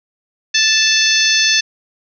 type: harmonic tone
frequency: 879 Hz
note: A5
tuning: 2 cents flat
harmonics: 2 / 3 / 4 / 5 / 6 / 7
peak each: -18 / -18 / -18 / -18 / -18 / -18 dBFS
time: 0.54-1.61 s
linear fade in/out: 10 ms
effects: none